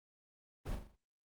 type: noise with echo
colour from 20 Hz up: brown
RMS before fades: -38 dBFS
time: 0.65-0.76 s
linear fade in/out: 20 ms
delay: 41 ms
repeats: 5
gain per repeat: -6 dB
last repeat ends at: 0.965 s
effects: Opus 24 kbps